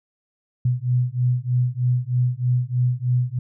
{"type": "beating tone pair", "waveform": "sine", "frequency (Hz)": [122.8, 126], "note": ["B2", "B2"], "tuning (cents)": [-9, 35], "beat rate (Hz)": 3.2, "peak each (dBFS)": -21, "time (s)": [0.65, 3.39], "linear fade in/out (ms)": 5, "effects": []}